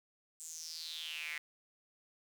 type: tone with high-pass filter sweep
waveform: square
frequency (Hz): 79.9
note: D#2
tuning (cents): +47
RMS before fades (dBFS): -44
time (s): 0.4-1.38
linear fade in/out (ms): 0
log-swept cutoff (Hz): 7800 to 2000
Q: 6.3
effects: none

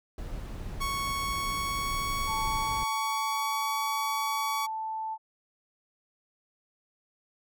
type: noise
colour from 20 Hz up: brown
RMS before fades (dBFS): -37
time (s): 0.18-2.84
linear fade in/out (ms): 2
type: tone with pitch glide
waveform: sawtooth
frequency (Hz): 1108.7 to 1129.4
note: C#6 to C#6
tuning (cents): 0 to +32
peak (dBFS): -26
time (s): 0.8-4.67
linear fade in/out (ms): 20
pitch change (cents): +32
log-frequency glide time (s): 1.25-3.78
type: tone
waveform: sine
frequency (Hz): 880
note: A5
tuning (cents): 0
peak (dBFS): -31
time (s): 2.26-5.18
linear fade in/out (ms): 50
effects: none

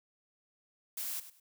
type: noise with echo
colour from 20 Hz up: blue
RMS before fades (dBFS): -38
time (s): 0.97-1.2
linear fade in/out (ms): 5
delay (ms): 100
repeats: 2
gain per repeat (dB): -13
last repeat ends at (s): 1.4
effects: none

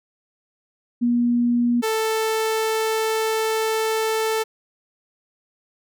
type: tone pair in turn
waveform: sine / sawtooth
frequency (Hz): 240 / 441.4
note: B3 / A4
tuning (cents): -49 / +5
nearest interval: major seventh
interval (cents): 1054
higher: second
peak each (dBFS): -16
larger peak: neither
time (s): 1.01-1.82 / 1.82-4.44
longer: second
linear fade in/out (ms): 20
effects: none

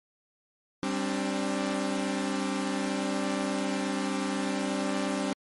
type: chord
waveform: sawtooth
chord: G suspended fourth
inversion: none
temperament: equal with one note detuned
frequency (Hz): 196 / 265.4 / 293.7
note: G3 / C4 / D4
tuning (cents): 0 / +25 / 0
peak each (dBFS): -28 / -28 / -29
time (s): 0.83-5.33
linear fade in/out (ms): 0
effects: MP3 48 kbps

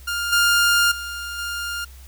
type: tone with level steps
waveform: sawtooth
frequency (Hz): 1405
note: F6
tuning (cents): +10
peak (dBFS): -19 / -11 / -25 / -22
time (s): 0.07-1.85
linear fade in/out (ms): 10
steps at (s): 0.32 / 0.91 / 1.38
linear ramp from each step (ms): 10
effects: added 65 Hz sine -40 dBFS peak until 2.07 s + white hiss -50 dBFS RMS until 2.07 s

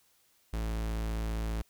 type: tone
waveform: 45% pulse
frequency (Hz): 55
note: A1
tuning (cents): 0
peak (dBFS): -31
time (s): 0.53-1.62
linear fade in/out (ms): 5
effects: white hiss -68 dBFS RMS until 1.69 s

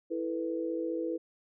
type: chord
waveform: sine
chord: E suspended fourth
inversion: none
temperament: just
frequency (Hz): 329.6 / 439.5 / 494.4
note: E4 / A4 / B4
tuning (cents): 0 / -2 / +2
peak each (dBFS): -33 / -39 / -35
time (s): 0.1-1.18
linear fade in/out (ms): 20
effects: none

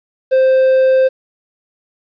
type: tone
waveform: triangle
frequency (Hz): 523.3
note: C5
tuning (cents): 0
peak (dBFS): -6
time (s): 0.31-1.09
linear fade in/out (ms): 20
effects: resampled to 11025 Hz + 8-bit

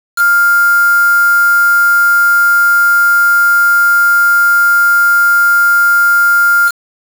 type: tone with quantisation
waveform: sine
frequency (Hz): 1400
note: F6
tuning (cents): +4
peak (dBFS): -6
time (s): 0.16-6.72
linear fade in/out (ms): 50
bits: 3
effects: none

